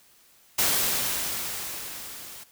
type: noise with level ramp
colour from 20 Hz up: white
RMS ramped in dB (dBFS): -22 to -43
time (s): 0.58-2.44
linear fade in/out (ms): 10
effects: white hiss -58 dBFS RMS until 2.51 s